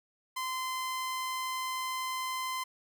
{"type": "tone", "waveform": "sawtooth", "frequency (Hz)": 1033, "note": "C6", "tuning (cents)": -22, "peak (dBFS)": -29, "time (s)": [0.36, 2.64], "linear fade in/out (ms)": 10, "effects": []}